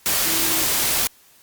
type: tone in noise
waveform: sine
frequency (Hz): 326.5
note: E4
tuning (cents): -17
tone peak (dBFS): -30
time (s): 0.26-0.64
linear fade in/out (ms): 0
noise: white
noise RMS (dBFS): -20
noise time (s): 0.06-1.07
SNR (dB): -13
effects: white hiss -53 dBFS RMS until 1.42 s + Opus 48 kbps